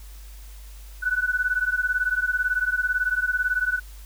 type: beating tone pair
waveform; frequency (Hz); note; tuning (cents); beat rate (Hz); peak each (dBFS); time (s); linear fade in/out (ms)
sine; 1480 / 1498; F#6 / F#6; 0 / +21; 18; -24; 1.02-3.8; 20
effects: added 50 Hz sine -39 dBFS peak until 4.05 s + white hiss -51 dBFS RMS until 4.05 s